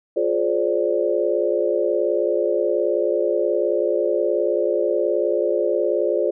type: chord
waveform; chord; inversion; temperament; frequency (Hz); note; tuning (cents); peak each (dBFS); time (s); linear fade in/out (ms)
sine; D half-diminished seventh; first; just; 352.4 / 422.9 / 528.6 / 587.3; F4 / Ab4 / C5 / D5; +16 / +31 / +18 / 0; -23; 0.16-6.31; 10
effects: none